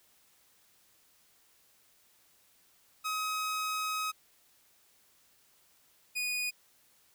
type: tone pair in turn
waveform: sawtooth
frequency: 1268 / 2475 Hz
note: D#6 / D#7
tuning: +32 / -10 cents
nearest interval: octave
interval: 1158 cents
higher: second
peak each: -28 / -28 dBFS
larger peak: neither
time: 3.04-4.12 / 6.15-6.51 s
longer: first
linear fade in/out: 20 ms
effects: white hiss -66 dBFS RMS until 7.14 s